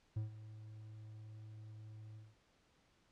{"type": "tone with ADSR envelope", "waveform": "triangle", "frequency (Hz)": 108.2, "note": "A2", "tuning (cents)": -29, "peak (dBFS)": -33, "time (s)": [0.16, 2.36], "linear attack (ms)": 9, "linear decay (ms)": 130, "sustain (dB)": -15, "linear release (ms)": 210, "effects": ["pink hiss -73 dBFS RMS until 3.11 s", "low-pass 6000 Hz 12 dB/octave"]}